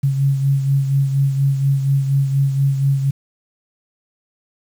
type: beating tone pair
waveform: sine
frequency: 137.2 / 141.4 Hz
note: C#3 / C#3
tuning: -17 / +35 cents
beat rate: 4.2 Hz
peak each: -14 / -23 dBFS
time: 0.03-3.11 s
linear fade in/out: 10 ms
effects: 7-bit